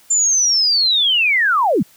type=linear sweep; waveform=sine; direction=down; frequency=7260 to 134.4 Hz; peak=-12 dBFS; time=0.1-1.83 s; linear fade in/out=10 ms; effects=white hiss -50 dBFS RMS until 1.96 s